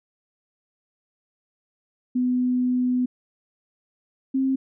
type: tone pair in turn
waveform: sine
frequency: 250.2 / 265.8 Hz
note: B3 / C4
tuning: +23 / +27 cents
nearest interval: minor second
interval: 104 cents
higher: second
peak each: -19 dBFS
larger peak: neither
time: 2.15-3.06 / 4.34-4.56 s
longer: first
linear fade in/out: 10 ms
effects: none